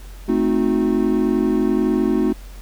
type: chord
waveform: triangle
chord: A diminished seventh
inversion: none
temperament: equal with one note detuned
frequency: 220 / 261.6 / 311.1 / 363.4 Hz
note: A3 / C4 / Eb4 / Gb4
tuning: 0 / 0 / 0 / -31 cents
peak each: -19 dBFS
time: 0.28-2.33 s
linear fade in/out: 10 ms
effects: added 45 Hz sine -34 dBFS peak until 2.61 s + pink hiss -46 dBFS RMS until 2.61 s